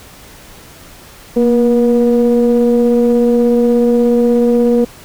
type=ring-modulated tone; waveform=triangle; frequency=122.1 Hz; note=B2; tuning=19 cents flat; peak=-3 dBFS; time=1.36-4.85 s; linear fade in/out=10 ms; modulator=358 Hz; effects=pink hiss -38 dBFS RMS until 5.04 s